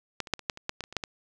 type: clicks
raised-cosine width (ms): 0.2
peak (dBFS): -13 / -25 / -8 / -26 / -10 / -25 / -12 / -17 / -24 / -26 / -10 / -16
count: 12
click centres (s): 0.203 / 0.272 / 0.337 / 0.393 / 0.498 / 0.574 / 0.694 / 0.807 / 0.839 / 0.926 / 0.967 / 1.038
effects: none